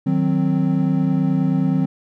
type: chord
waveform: triangle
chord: C diminished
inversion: first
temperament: equal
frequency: 155.56 / 185 / 261.6 Hz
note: Eb3 / Gb3 / C4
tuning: 0 / 0 / 0 cents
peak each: -18 dBFS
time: 0.06-1.86 s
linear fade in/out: 10 ms
effects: none